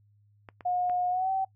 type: clicks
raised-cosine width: 0.5 ms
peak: -29 dBFS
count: 3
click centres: 0.488 / 0.608 / 0.897 s
type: tone with pitch glide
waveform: sine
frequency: 720 to 767.2 Hz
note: F#5 to G5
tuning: -47 to -37 cents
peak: -25 dBFS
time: 0.65-1.45 s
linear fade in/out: 10 ms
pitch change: +110 cents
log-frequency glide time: 1.1-1.3 s
effects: noise-tail reverb RT60 0.1 s tail -21 dB re dry + added 103 Hz sine -60 dBFS peak until 1.55 s